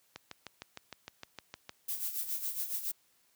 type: click train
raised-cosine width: 0.2 ms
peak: -25 dBFS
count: 11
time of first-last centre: 0.16-1.694 s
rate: 6.52 Hz
type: noise with tremolo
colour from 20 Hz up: violet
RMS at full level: -34 dBFS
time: 1.88-2.92 s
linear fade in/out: 10 ms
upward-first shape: sine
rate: 7.2 Hz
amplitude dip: 65%
effects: white hiss -70 dBFS RMS until 3.35 s + high-pass 60 Hz 12 dB/octave